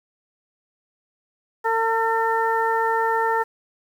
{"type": "harmonic tone", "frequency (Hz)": 451.8, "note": "A4", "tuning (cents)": 46, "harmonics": [1, 2, 3, 4], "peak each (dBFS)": [-24, -21, -27, -27], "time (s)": [1.64, 3.44], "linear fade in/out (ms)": 20, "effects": ["8-bit"]}